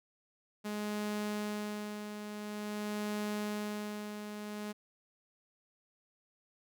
sawtooth tone with tremolo, 209.3 Hz, G#3, 14 cents sharp, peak -30 dBFS, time 0.64-4.73 s, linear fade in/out 20 ms, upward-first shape sine, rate 0.48 Hz, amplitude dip 55%, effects none

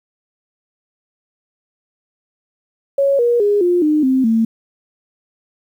sine tone with pitch steps, 554.4 / 477.1 / 410.6 / 353.3 / 304 / 261.6 / 225.2 Hz, C#5 / A#4 / G#4 / F4 / D#4 / C4 / A3, 0 / +40 / -20 / +20 / -40 / 0 / +40 cents, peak -11 dBFS, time 2.98-4.45 s, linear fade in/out 5 ms, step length 210 ms, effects 8-bit

